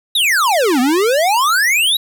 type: exponential two-way sweep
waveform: square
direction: down then up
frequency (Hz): 3957 to 240 to 3957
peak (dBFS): -12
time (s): 0.15-1.97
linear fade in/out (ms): 5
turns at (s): 0.8
effects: none